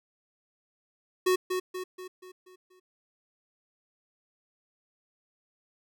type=tone with echo; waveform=square; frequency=368.4 Hz; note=F#4; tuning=7 cents flat; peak=-22 dBFS; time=1.26-1.36 s; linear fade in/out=10 ms; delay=240 ms; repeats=6; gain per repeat=-6 dB; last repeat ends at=2.8 s; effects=none